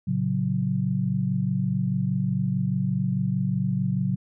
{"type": "chord", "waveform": "sine", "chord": "F# major", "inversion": "first", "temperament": "equal with one note detuned", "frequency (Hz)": [113.75, 138.59, 185], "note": ["A#2", "C#3", "F#3"], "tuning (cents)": [-42, 0, 0], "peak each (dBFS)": [-29, -26, -25], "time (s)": [0.07, 4.16], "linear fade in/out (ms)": 10, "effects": []}